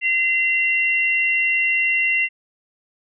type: tone pair together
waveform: sine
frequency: 2055 / 2743 Hz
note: C7 / F7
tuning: -32 / -32 cents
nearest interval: perfect fourth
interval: 500 cents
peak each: -19 / -19 dBFS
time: 0.01-2.29 s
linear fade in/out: 50 ms
effects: none